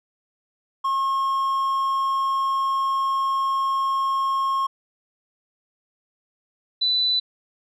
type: tone pair in turn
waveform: triangle / sine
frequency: 1080 / 3987 Hz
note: C#6 / B7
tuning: -45 / +16 cents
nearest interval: octave + major seventh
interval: 2261 cents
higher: second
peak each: -18 dBFS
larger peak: neither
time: 0.84-4.67 / 6.81-7.2 s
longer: first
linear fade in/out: 10 ms
effects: none